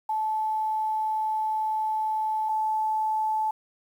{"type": "tone pair in turn", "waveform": "sine", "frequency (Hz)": [869, 869], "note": ["A5", "A5"], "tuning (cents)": [-22, -22], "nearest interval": "unison", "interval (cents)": 0, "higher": "neither", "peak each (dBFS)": [-24, -23], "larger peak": "second", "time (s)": [[0.09, 2.49], [2.49, 3.51]], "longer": "first", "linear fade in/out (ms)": 5, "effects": ["9-bit"]}